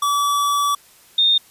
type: tone pair in turn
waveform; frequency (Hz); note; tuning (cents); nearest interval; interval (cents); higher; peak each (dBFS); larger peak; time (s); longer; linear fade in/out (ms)
square / sine; 1149 / 3656; D6 / A#7; -38 / -34; octave + minor sixth; 2004; second; -17 / -12; second; 0.02-0.75 / 1.18-1.38; first; 5
effects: white hiss -50 dBFS RMS until 1.5 s + resampled to 32000 Hz